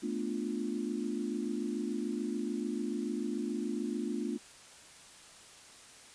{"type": "chord", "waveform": "sine", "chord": "B half-diminished seventh", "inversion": "third", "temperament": "equal", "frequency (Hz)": [220, 246.9, 293.7, 349.2], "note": ["A3", "B3", "D4", "F4"], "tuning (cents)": [0, 0, 0, 0], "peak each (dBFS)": [-37, -38, -38, -39], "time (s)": [0.02, 4.38], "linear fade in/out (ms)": 20, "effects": ["white hiss -54 dBFS RMS until 6.14 s", "resampled to 22050 Hz"]}